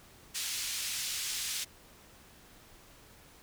white band-pass noise, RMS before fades -36 dBFS, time 0.34-1.65 s, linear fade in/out 20 ms, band 2400 to 7800 Hz, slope 12 dB/octave, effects pink hiss -57 dBFS RMS until 3.42 s

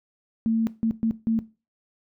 sine tone bursts at uneven times, 225.3 Hz, A3, 41 cents sharp, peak -19 dBFS, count 4, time 0.46-0.67 / 0.83-0.91 / 1.03-1.11 / 1.27-1.39 s, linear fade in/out 0 ms, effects noise-tail reverb RT60 0.3 s tail -18 dB re dry

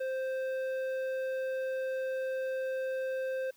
square tone with low-pass filter, 523.3 Hz, C5, in tune, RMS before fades -34 dBFS, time 0-3.51 s, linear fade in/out 10 ms, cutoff 1800 Hz, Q 0.68, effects white hiss -64 dBFS RMS until 3.56 s

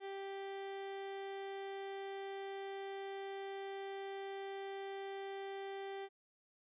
30% pulse tone, 392 Hz, G4, in tune, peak -40 dBFS, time 0-6.09 s, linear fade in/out 50 ms, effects resampled to 8000 Hz

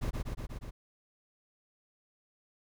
brown noise with echo, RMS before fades -31 dBFS, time 0.01-0.11 s, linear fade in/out 20 ms, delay 120 ms, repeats 5, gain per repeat -2 dB, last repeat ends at 0.71 s, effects none

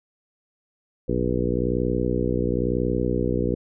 harmonic tone with a mistuned harmonic, 61 Hz, B1, 21 cents flat, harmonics 1 / 2 / 3 / 4 / 5 / 6 / 7 / 8, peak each -29 / -29 / -29 / -29 / -29 / -29 / -29 / -29 dBFS, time 1.08-3.55 s, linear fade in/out 10 ms, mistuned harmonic 1, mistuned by -120 cents, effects none

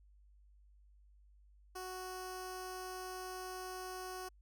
10% pulse tone with notch filter, 370 Hz, F#4, in tune, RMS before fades -45 dBFS, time 1.75-4.29 s, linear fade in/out 10 ms, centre 2100 Hz, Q 1.1, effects added 50 Hz sine -61 dBFS peak until 4.41 s

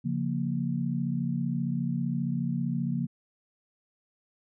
sine chord, Bb minor, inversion first, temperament just, 139.85 / 174.81 / 233.1 Hz, Db3 / F3 / Bb3, +16 / +2 / 0 cents, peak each -31 dBFS, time 0.04-3.07 s, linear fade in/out 20 ms, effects none

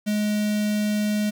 square tone with notch filter, 209.9 Hz, G#3, 19 cents sharp, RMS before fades -23 dBFS, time 0.06-1.31 s, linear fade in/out 20 ms, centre 1000 Hz, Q 1, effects 9-bit

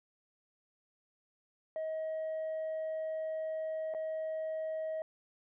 sine tone with dropouts, 634 Hz, D#5, 32 cents sharp, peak -32 dBFS, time 1.76-5.02 s, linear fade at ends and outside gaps 1 ms, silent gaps 3.939-3.947 s, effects tanh soft clip ceiling -33 dBFS

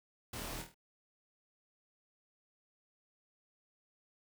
pink noise with echo, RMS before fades -44 dBFS, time 0.33-0.62 s, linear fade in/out 5 ms, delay 25 ms, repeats 5, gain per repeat -5 dB, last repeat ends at 0.745 s, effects none

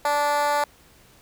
10% pulse tone with high-pass filter, 291.6 Hz, D4, 12 cents flat, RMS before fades -22 dBFS, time 0.05-0.64 s, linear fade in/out 2 ms, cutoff 720 Hz, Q 7.6, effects pink hiss -54 dBFS RMS until 1.21 s

